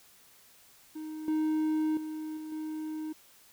triangle tone with level steps, 311.3 Hz, D#4, 1 cent sharp, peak -35 / -24 / -33 / -36 / -32 dBFS, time 0.95-3.13 s, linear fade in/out 10 ms, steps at 1.28 / 1.97 / 2.37 / 2.52 s, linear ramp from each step 2 ms, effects white hiss -59 dBFS RMS until 3.52 s

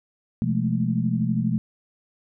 sine tone cluster, 126.3 / 171 / 209.9 / 222.3 Hz, B2 / F3 / G#3 / A3, +39 / -36 / +19 / +18 cents, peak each -26 dBFS, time 0.42-1.58 s, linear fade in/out 0 ms, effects none

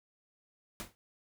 pink noise with exponential decay, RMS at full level -37 dBFS, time 0.8-0.95 s, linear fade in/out 0 ms, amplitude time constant 32 ms, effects none

